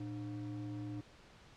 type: ring-modulated tone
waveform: triangle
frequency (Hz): 207.7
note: G#3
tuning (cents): 0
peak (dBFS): -35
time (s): 0-1.01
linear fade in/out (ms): 5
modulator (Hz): 93
effects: pink hiss -60 dBFS RMS until 1.56 s + low-pass 5000 Hz 12 dB/octave